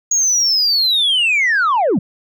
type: linear sweep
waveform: sine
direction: down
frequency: 6700 to 146.83 Hz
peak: -10 dBFS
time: 0.11-1.99 s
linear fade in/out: 5 ms
effects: tanh soft clip ceiling -10 dBFS